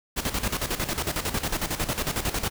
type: noise with tremolo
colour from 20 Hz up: pink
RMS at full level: -26 dBFS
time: 0.16-2.5 s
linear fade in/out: 20 ms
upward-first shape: square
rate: 11 Hz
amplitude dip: 70%
effects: none